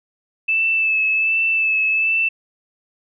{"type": "tone with vibrato", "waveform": "sine", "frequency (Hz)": 2628, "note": "E7", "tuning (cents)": -6, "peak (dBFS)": -15, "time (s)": [0.48, 2.29], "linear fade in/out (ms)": 10, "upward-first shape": "sine", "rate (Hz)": 1.3, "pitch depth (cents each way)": 24, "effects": []}